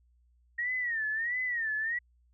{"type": "tone with vibrato", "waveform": "sine", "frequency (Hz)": 1864.7, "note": "A#6", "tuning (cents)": 0, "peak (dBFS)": -29, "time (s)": [0.58, 1.99], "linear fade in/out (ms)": 10, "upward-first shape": "sine", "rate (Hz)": 1.5, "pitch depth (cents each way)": 140, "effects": ["added 60 Hz sine -63 dBFS peak until 2.33 s"]}